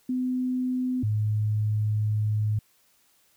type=tone pair in turn; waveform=sine; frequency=253.6 / 106.63 Hz; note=B3 / G#2; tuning=+46 / +46 cents; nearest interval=octave + minor third; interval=1500 cents; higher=first; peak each=-24 / -22 dBFS; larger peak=second; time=0.09-1.03 / 1.03-2.59 s; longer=second; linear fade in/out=5 ms; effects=white hiss -64 dBFS RMS until 3.36 s